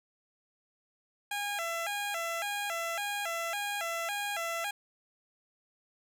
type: tone with vibrato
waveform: 15% pulse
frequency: 740 Hz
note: F#5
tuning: in tune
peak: -26 dBFS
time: 1.31-4.71 s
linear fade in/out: 5 ms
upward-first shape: square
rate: 1.8 Hz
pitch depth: 170 cents each way
effects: none